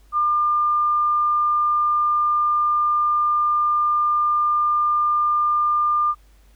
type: tone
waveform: sine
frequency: 1200 Hz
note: D6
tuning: 37 cents sharp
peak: -16 dBFS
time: 0.12-6.15 s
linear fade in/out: 50 ms
effects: added 50 Hz sine -49 dBFS peak until 6.55 s + pink hiss -60 dBFS RMS until 6.55 s